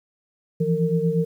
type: tone cluster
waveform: sine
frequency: 162.7 / 171.2 / 456.8 Hz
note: E3 / F3 / A#4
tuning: -22 / -34 / -35 cents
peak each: -23 dBFS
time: 0.6-1.25 s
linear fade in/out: 10 ms
effects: 9-bit